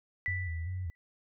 sine tone with exponential decay, 1975.5 Hz, B6, in tune, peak -29 dBFS, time 0.26-0.95 s, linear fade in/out 0 ms, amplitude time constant 150 ms
sine tone with vibrato, 87.31 Hz, F2, in tune, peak -33 dBFS, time 0.28-0.9 s, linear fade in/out 0 ms, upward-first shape square, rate 2.6 Hz, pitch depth 96 cents each way
effects none

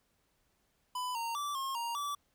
square tone with pitch steps, 999 / 924 / 1163 / 1075 / 936 / 1155 Hz, B5 / A#5 / D6 / C6 / A#5 / D6, +20 / -16 / -17 / +47 / +7 / -29 cents, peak -35 dBFS, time 0.95-2.15 s, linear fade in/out 5 ms, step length 200 ms, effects pink hiss -75 dBFS RMS until 2.34 s

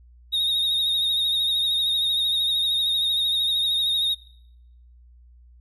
triangle tone with vibrato, 3729 Hz, A#7, in tune, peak -19 dBFS, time 0.32-4.15 s, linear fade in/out 20 ms, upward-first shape sine, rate 13 Hz, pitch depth 39 cents each way, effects noise-tail reverb RT60 0.9 s tail -25 dB re dry + added 60 Hz sine -48 dBFS peak until 5.6 s

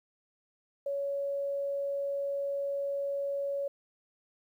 sine tone, 560 Hz, C#5, 18 cents sharp, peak -30 dBFS, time 0.86-3.68 s, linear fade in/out 5 ms, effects 11-bit

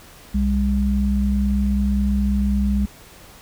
sine tone pair together, 63.8 / 202.1 Hz, C2 / G#3, -43 / -47 cents, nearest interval octave + minor sixth, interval 1996 cents, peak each -19 dBFS, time 0.34-2.86 s, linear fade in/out 10 ms, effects pink hiss -45 dBFS RMS until 3.41 s

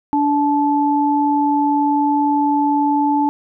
sine tone pair together, 290 / 869 Hz, D4 / A5, -22 / -22 cents, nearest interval octave + perfect fifth, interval 1900 cents, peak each -16 dBFS, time 0.13-3.29 s, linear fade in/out 0 ms, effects none

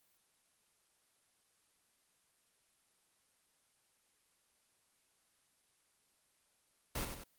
pink noise with echo, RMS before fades -38 dBFS, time 6.95-7.05 s, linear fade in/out 5 ms, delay 94 ms, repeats 2, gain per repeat -6 dB, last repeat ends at 7.238 s, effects white hiss -74 dBFS RMS until 7.38 s + Opus 24 kbps

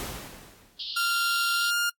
pink noise with exponential decay, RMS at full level -33 dBFS, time 0-1.06 s, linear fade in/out 0 ms, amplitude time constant 230 ms
pink band-pass noise, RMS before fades -35 dBFS, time 0.79-1.71 s, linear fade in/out 10 ms, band 3000 to 4900 Hz, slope 96 dB/octave
sawtooth tone with pitch glide, 1389 to 1408.4 Hz, F6 to F6, -10 to +14 cents, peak -20 dBFS, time 0.96-1.9 s, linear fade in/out 10 ms, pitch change +24 cents, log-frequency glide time 1.53-1.77 s
effects noise-tail reverb RT60 0.1 s tail -25 dB re dry + AAC 64 kbps

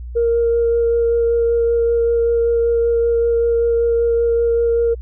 sine tone with vibrato, 466.2 Hz, A#4, in tune, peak -12 dBFS, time 0.15-4.95 s, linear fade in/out 20 ms, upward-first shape sine, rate 5.2 Hz, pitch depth 9 cents each way, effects tanh soft clip ceiling -8 dBFS + added 60 Hz sine -27 dBFS peak until 5.01 s

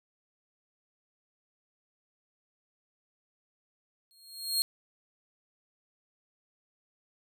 sawtooth tone with exponential growth, 4253 Hz, C8, 27 cents sharp, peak -20 dBFS, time 4.11-4.62 s, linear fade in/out 0 ms, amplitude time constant 110 ms, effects none

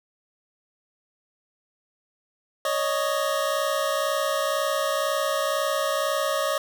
25% pulse tone pair together, 558 / 620 Hz, C#5 / D#5, +11 / -6 cents, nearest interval major second, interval 183 cents, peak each -22 / -22 dBFS, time 2.65-6.58 s, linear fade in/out 2 ms, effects none

